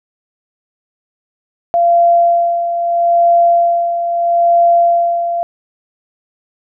sine tone with tremolo, 687 Hz, F5, 29 cents flat, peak -6 dBFS, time 1.74-5.43 s, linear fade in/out 0 ms, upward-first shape sine, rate 0.77 Hz, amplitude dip 60%, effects none

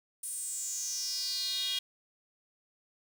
square tone with high-pass filter sweep, 220 Hz, A3, in tune, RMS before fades -35 dBFS, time 0.23-1.79 s, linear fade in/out 5 ms, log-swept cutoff 9600 to 3300 Hz, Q 6.5, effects none

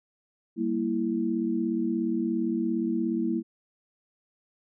sine chord, E diminished, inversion first, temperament equal, 196 / 233.1 / 329.6 Hz, G3 / Bb3 / E4, 0 / 0 / 0 cents, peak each -32 / -28 / -28 dBFS, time 0.56-3.43 s, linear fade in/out 50 ms, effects none

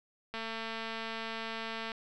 click train, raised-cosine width 0.3 ms, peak -23 dBFS, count 356, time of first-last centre 0.34-1.918 s, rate 225 Hz, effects none

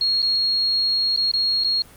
sine tone with dropouts, 4290 Hz, C8, 42 cents sharp, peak -17 dBFS, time 0.01-1.82 s, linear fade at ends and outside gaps 2 ms, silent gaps 0.22-0.226 / 1.163-1.173 / 1.315-1.337 / 1.638-1.645 s, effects pink hiss -47 dBFS RMS until 1.96 s + Opus 48 kbps

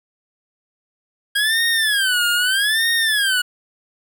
25% pulse tone with vibrato, 1621 Hz, G#6, 42 cents flat, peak -12 dBFS, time 1.35-3.42 s, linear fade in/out 10 ms, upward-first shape sine, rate 0.8 Hz, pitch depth 230 cents each way, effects none

